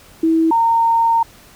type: tone pair in turn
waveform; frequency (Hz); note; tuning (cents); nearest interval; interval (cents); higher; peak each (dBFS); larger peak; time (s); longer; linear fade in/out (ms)
sine; 324.7 / 918.4; E4 / A#5; -26 / -26; octave + tritone; 1800; second; -11; neither; 0.23-0.51 / 0.51-1.23; second; 5
effects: pink hiss -45 dBFS RMS until 1.55 s